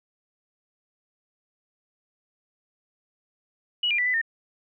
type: tone with pitch steps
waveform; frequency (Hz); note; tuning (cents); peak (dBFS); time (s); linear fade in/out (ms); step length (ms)
sine; 2926 / 2394 / 1972 / 2000 / 1823; F#7 / D7 / B6 / B6 / A#6; -20 / +33 / -3 / +21 / -39; -21; 3.83-4.215; 5; 77
effects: none